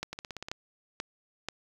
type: two click trains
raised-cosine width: 0.2 ms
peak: -21 / -16 dBFS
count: 7 / 4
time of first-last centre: 0.13-0.485 / 0.03-1.486 s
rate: 16.9 / 2.06 Hz
effects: 8-bit